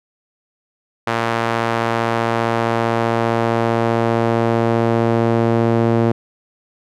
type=tone with band-pass filter sweep; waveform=sawtooth; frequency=115.3 Hz; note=A#2; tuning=19 cents flat; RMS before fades=-17 dBFS; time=1.07-6.12 s; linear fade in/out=5 ms; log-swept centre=1200 to 380 Hz; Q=0.8; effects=none